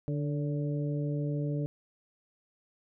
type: harmonic tone with a mistuned harmonic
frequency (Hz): 146.83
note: D3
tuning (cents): 0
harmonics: 1 / 2 / 3 / 4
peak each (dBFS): -30 / -36 / -40 / -42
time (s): 0.08-1.66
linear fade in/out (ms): 0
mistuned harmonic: 4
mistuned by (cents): -38
effects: none